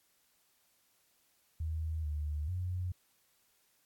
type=tone with pitch steps; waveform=sine; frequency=79.6 / 75 / 90.5 Hz; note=D#2 / D2 / F#2; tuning=+40 / +37 / -38 cents; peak=-33 dBFS; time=1.6-2.92 s; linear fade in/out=5 ms; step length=440 ms; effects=white hiss -72 dBFS RMS until 3.85 s + AAC 64 kbps